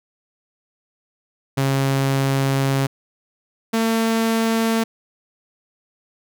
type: tone pair in turn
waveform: sawtooth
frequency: 136.1 / 225.7 Hz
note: C#3 / A3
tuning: -31 / +44 cents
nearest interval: major sixth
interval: 875 cents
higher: second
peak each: -13 dBFS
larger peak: neither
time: 1.57-2.87 / 3.73-4.84 s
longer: first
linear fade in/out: 10 ms
effects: none